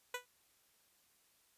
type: tone with exponential decay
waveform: 10% pulse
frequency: 493.9 Hz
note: B4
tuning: in tune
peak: -27 dBFS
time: 0.14-0.26 s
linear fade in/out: 5 ms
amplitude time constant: 25 ms
effects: white hiss -72 dBFS RMS until 1.57 s + resampled to 32000 Hz